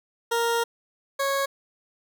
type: tone pair in turn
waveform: 20% pulse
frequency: 466.2 / 551.1 Hz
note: A#4 / C#5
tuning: 0 / -10 cents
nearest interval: minor third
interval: 290 cents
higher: second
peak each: -17 / -18 dBFS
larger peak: first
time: 0.31-0.64 / 1.19-1.46 s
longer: first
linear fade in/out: 10 ms
effects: none